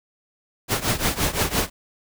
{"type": "noise with tremolo", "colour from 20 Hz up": "pink", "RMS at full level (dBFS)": -19, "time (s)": [0.68, 1.7], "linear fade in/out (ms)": 50, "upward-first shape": "triangle", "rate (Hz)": 5.8, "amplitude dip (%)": 90, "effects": []}